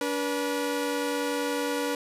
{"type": "tone pair together", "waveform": "sawtooth", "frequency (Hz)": [287.6, 484.6], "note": ["D4", "B4"], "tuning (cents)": [-36, -33], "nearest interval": "major sixth", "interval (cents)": 903, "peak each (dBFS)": [-26, -25], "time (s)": [0.01, 1.95], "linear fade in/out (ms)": 2, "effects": ["resampled to 32000 Hz", "9-bit"]}